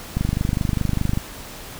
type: click train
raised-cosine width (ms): 5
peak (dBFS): -8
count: 26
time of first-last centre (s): 0.17-1.174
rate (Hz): 24.9
effects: pink hiss -37 dBFS RMS until 1.79 s